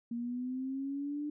sine linear sweep, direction up, 233.1 to 298.6 Hz, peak -34 dBFS, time 0.11-1.3 s, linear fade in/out 5 ms, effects none

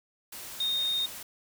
sine tone in noise, 3691 Hz, A#7, 18 cents flat, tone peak -26 dBFS, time 0.6-1.06 s, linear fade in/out 5 ms, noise white, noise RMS -42 dBFS, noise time 0.32-1.23 s, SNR +13 dB, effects none

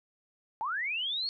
sine linear sweep, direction up, 824 to 4435 Hz, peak -30 dBFS, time 0.61-1.29 s, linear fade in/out 0 ms, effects none

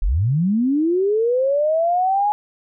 sine linear sweep, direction up, 30.44 to 842 Hz, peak -15 dBFS, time 0.02-2.32 s, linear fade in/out 0 ms, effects none

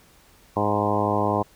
harmonic tone with a mistuned harmonic, 103.83 Hz, G#2, in tune, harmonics 1 / 2 / 3 / 4 / 5 / 6 / 7 / 8 / 9 / 10, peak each -29 / -29 / -29 / -29 / -29 / -29 / -29 / -29 / -29 / -29 dBFS, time 0.56-1.43 s, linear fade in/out 10 ms, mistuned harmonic 9, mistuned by +21 cents, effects pink hiss -55 dBFS RMS until 1.55 s

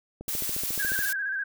click train, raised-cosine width 2 ms, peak -25 dBFS, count 12, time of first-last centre 0.21-0.99 s, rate 14.1 Hz
blue noise with tremolo, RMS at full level -29 dBFS, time 0.28-1.13 s, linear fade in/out 5 ms, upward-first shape triangle, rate 20 Hz, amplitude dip 30%
sine tone with vibrato, 1600 Hz, G6, 35 cents sharp, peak -27 dBFS, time 0.79-1.44 s, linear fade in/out 10 ms, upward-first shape square, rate 15 Hz, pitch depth 53 cents each way
effects none

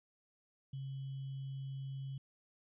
sine tone with sample-and-hold, 135.4 Hz, C#3, 40 cents flat, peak -40 dBFS, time 0.73-2.18 s, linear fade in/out 5 ms, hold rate 3150 Hz, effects resampled to 8000 Hz

